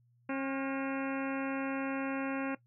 harmonic tone with a mistuned harmonic, 270 Hz, C#4, 45 cents flat, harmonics 1 / 2 / 3 / 4 / 5 / 6 / 7 / 8 / 9 / 10, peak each -34 / -39 / -44 / -45 / -45 / -46 / -50 / -49 / -48 / -50 dBFS, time 0.29-2.55 s, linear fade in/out 5 ms, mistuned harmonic 5, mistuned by +71 cents, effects noise-tail reverb RT60 0.1 s tail -18 dB re dry + added 120 Hz sine -65 dBFS peak until 2.66 s

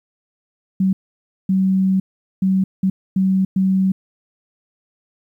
sine tone bursts at uneven times, 190 Hz, F#3, 46 cents sharp, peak -13 dBFS, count 6, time 0.8-0.93 / 1.49-2 / 2.42-2.64 / 2.83-2.9 / 3.16-3.45 / 3.56-3.92 s, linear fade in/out 5 ms, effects 9-bit

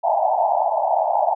pink band-pass noise, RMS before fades -19 dBFS, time 0.03-1.35 s, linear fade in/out 20 ms, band 620 to 910 Hz, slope 96 dB/octave, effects none

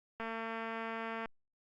click train, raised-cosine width 0.5 ms, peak -26 dBFS, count 240, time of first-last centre 0.2-1.258 s, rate 226 Hz, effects Opus 48 kbps

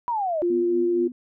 sine exponential sweep, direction down, 992 to 587.3 Hz, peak -22 dBFS, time 0.08-0.42 s, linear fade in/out 0 ms
sine tone with vibrato, 349.6 Hz, F4, 2 cents sharp, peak -19 dBFS, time 0.42-1.08 s, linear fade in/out 10 ms, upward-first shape sine, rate 15 Hz, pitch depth 10 cents each way
sine tone with tremolo, 247.8 Hz, B3, 6 cents sharp, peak -26 dBFS, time 0.5-1.12 s, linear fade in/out 2 ms, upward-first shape sine, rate 4.3 Hz, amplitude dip 75%
effects none

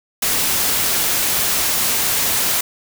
white noise, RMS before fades -18 dBFS, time 0.22-2.61 s, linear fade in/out 5 ms, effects none

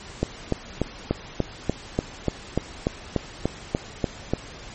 click train, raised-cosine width 2 ms, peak -7 dBFS, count 15, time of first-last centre 0.23-4.336 s, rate 3.41 Hz, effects pink hiss -41 dBFS RMS until 4.74 s + MP3 32 kbps

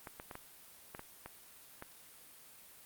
clicks, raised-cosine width 0.5 ms, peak -29 dBFS, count 8, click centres 0.072 / 0.199 / 0.312 / 0.354 / 0.949 / 0.994 / 1.26 / 1.824 s, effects white hiss -57 dBFS RMS until 2.85 s + Opus 32 kbps

